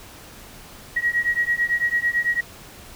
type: beating tone pair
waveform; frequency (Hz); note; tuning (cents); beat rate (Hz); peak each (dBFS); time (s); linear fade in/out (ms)
sine; 1900 / 1909; A#6 / A#6; +33 / +41; 9; -22; 0.96-2.41; 10
effects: pink hiss -43 dBFS RMS until 2.95 s